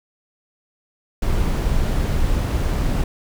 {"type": "noise", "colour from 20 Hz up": "brown", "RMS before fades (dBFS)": -19, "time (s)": [1.22, 3.04], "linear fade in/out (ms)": 5, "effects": []}